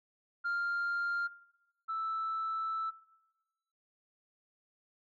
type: tone pair in turn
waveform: sine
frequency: 1396.9 / 1318.5 Hz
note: F6 / E6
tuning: 0 / 0 cents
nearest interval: minor second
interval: 100 cents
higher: first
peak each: -29 / -32 dBFS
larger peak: first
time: 0.44-1.28 / 1.88-2.91 s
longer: second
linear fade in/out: 20 ms
effects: noise-tail reverb RT60 1.0 s tail -19 dB re dry + tanh soft clip ceiling -29 dBFS